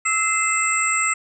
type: tone cluster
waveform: sine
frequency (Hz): 1307 / 2070 / 2625 / 7620 / 8050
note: E6 / C7 / E7 / A#8 / B8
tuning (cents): -15 / -19 / -8 / +37 / +32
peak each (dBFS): -23 / -22 / -28 / -25 / -26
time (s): 0.05-1.14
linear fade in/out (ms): 10
effects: none